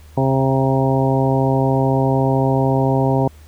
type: harmonic tone with a mistuned harmonic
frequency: 133.7 Hz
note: C3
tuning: 38 cents sharp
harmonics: 1 / 2 / 3 / 4 / 5 / 6 / 7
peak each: -17 / -20 / -22 / -23 / -24 / -25 / -25 dBFS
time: 0.17-3.28 s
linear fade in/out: 5 ms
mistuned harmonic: 6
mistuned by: -21 cents
effects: added 76 Hz sine -40 dBFS peak until 3.47 s + pink hiss -51 dBFS RMS until 3.47 s